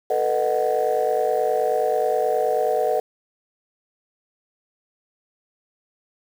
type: chord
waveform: sine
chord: B dominant seventh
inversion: third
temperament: just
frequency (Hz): 444.5 / 493.9 / 617.4 / 740.8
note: A4 / B4 / D#5 / F#5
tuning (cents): +18 / 0 / -14 / +2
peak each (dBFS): -23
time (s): 0.1-3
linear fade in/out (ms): 5
effects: tanh soft clip ceiling -11 dBFS + 7-bit